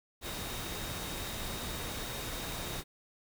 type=tone in noise; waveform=sine; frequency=3735 Hz; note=A#7; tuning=3 cents sharp; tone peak=-47 dBFS; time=0.21-2.84 s; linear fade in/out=50 ms; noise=pink; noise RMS=-39 dBFS; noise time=0.21-2.84 s; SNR=-11 dB; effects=none

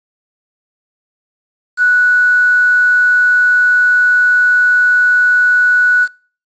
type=tone with quantisation; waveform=sine; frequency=1475 Hz; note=F#6; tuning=6 cents flat; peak=-7 dBFS; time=1.77-6.08 s; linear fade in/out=50 ms; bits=5; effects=noise-tail reverb RT60 0.4 s tail -24 dB re dry + resampled to 16000 Hz

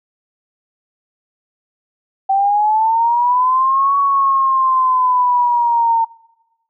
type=linear two-way sweep; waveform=sine; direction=up then down; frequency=771 to 1122 to 907 Hz; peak=-11 dBFS; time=2.29-6.05 s; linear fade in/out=10 ms; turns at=3.97 s; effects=noise-tail reverb RT60 1.0 s tail -24 dB re dry

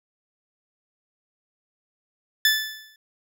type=tone with exponential decay; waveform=20% pulse; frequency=1747 Hz; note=A6; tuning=13 cents flat; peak=-9 dBFS; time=2.45-2.96 s; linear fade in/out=2 ms; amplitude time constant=110 ms; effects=none

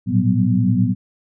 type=tone cluster; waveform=sine; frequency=110.1 / 119.2 / 183.2 / 191.3 / 247.6 Hz; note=A2 / A#2 / F#3 / G3 / B3; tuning=+2 / +39 / -17 / -42 / +5 cents; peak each=-20 dBFS; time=0.06-0.95 s; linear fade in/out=50 ms; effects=none

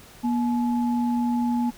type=tone pair together; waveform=sine; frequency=240 / 855.3 Hz; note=B3 / A5; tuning=-49 / -49 cents; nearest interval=octave + minor seventh; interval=2200 cents; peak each=-21 / -30 dBFS; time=0.23-1.71 s; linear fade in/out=20 ms; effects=pink hiss -48 dBFS RMS until 1.77 s

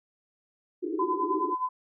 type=band-pass noise; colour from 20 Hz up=pink; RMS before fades=-31 dBFS; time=0.82-1.55 s; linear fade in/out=20 ms; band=310 to 410 Hz; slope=96 dB/octave
type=tone with tremolo; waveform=sine; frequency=1014 Hz; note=B5; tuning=45 cents sharp; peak=-24 dBFS; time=0.99-1.69 s; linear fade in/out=5 ms; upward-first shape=sine; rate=9.6 Hz; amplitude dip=75%
effects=none

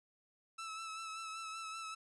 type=tone with vibrato; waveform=sawtooth; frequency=1312 Hz; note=E6; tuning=9 cents flat; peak=-39 dBFS; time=0.58-1.95 s; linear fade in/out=10 ms; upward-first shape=sine; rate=5.2 Hz; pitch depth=29 cents each way; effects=resampled to 24000 Hz

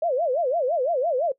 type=tone with vibrato; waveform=sine; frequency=587.3 Hz; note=D5; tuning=in tune; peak=-20 dBFS; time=0.02-1.32 s; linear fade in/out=5 ms; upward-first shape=sine; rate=5.9 Hz; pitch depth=300 cents each way; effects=noise-tail reverb RT60 0.1 s tail -21 dB re dry

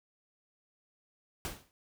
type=noise with exponential decay; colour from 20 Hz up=pink; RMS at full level=-35 dBFS; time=1.45-1.71 s; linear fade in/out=0 ms; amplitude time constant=56 ms; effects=none

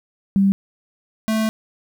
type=tone pair in turn; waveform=sine / square; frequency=196 / 219.5 Hz; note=G3 / A3; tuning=0 / -4 cents; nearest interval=major second; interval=196 cents; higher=second; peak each=-12 / -18 dBFS; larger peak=first; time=0.36-0.52 / 1.28-1.49 s; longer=second; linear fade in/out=0 ms; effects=9-bit

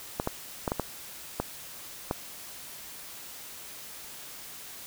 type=clicks; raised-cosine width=1 ms; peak=-13 dBFS; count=7; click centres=0.199 / 0.274 / 0.678 / 0.719 / 0.797 / 1.4 / 2.111 s; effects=white hiss -44 dBFS RMS until 4.86 s

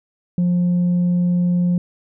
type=tone; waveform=sine; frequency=176.8 Hz; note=F3; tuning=22 cents sharp; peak=-12 dBFS; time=0.38-1.78 s; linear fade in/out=2 ms; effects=tanh soft clip ceiling -13 dBFS

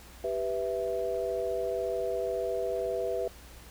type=chord; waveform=sine; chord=E minor; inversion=first; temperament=equal; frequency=392 / 493.9 / 659.3 Hz; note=G4 / B4 / E5; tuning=0 / 0 / 0 cents; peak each=-34 / -32 / -33 dBFS; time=0.24-3.28 s; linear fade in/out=2 ms; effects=added 60 Hz sine -51 dBFS peak until 3.7 s + pink hiss -52 dBFS RMS until 3.7 s

